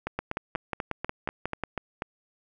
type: two click trains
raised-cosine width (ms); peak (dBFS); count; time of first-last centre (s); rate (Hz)
0.5; -15 / -14; 9 / 9; 0.07-2.021 / 0.19-1.637; 4.1 / 5.53
effects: none